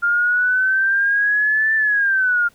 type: exponential two-way sweep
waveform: sine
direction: up then down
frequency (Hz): 1399 to 1774 to 1399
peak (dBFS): -14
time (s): 0.02-2.49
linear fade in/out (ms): 20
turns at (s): 1.75
effects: pink hiss -55 dBFS RMS until 2.54 s